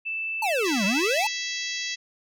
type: tone with pitch glide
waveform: sine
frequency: 2643 to 2622 Hz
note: E7 to E7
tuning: +4 to -10 cents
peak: -27 dBFS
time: 0.05-1.3 s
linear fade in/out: 20 ms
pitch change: -14 cents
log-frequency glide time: 0.61-0.99 s
type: exponential two-way sweep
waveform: square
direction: down then up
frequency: 915 to 185.5 to 915 Hz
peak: -24 dBFS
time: 0.42-1.27 s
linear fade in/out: 5 ms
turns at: 0.85 s
type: harmonic tone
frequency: 659 Hz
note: E5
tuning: 1 cent flat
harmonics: 3 / 4 / 5 / 6 / 7 / 8 / 9 / 10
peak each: -34 / -35 / -36 / -37 / -37 / -38 / -39 / -39 dBFS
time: 0.64-1.96 s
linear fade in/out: 20 ms
effects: none